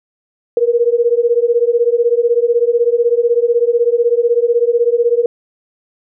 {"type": "beating tone pair", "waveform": "sine", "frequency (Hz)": [466.2, 482.2], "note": ["A#4", "B4"], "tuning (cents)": [0, -41], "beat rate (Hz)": 16, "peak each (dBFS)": -13, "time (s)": [0.57, 5.26], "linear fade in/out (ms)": 2, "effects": []}